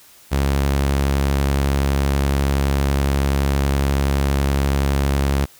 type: tone with vibrato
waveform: sawtooth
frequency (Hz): 69.3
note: C#2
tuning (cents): 0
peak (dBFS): -12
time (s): 0.31-5.46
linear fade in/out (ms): 20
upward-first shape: sine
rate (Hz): 12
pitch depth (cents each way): 18
effects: white hiss -48 dBFS RMS until 5.59 s